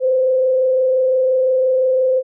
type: tone with frequency modulation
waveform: sine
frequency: 517 Hz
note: C5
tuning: 21 cents flat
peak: -12 dBFS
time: 0-2.23 s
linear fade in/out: 50 ms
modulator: 25.8 Hz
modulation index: 0.35
effects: none